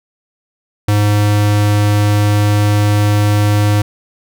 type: tone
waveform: square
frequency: 103.83 Hz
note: G#2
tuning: in tune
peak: -10 dBFS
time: 0.88-3.82 s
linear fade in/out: 5 ms
effects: none